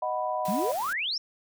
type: chord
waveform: sine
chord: B major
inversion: first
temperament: equal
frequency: 622.3 / 740 / 987.8 Hz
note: D#5 / F#5 / B5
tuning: 0 / 0 / 0 cents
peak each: -31 dBFS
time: 0.02-0.72 s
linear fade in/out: 5 ms
type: noise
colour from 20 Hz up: white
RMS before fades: -41 dBFS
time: 0.45-0.93 s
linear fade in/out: 2 ms
type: exponential sweep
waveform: sine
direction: up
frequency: 174.6 to 5650 Hz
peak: -27 dBFS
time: 0.48-1.18 s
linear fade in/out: 5 ms
effects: none